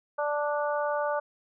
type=harmonic tone; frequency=293.7 Hz; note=D4; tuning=in tune; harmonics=2 / 3 / 4 / 5; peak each=-28 / -32 / -34 / -36 dBFS; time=0.18-1.2 s; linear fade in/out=10 ms; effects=none